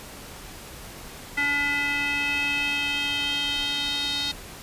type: tone with band-pass filter sweep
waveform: square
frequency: 286.2 Hz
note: D4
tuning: 45 cents flat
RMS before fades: -26 dBFS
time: 1.37-4.32 s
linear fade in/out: 10 ms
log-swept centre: 2000 to 3900 Hz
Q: 4.7
effects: pink hiss -41 dBFS RMS until 4.62 s + resampled to 32000 Hz